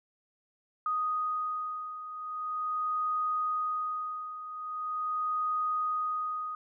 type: beating tone pair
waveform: sine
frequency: 1244.5 / 1244.92 Hz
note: D#6 / D#6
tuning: 0 / +1 cents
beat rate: 0.42 Hz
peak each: -36 / -31 dBFS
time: 0.86-6.55 s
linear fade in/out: 2 ms
effects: none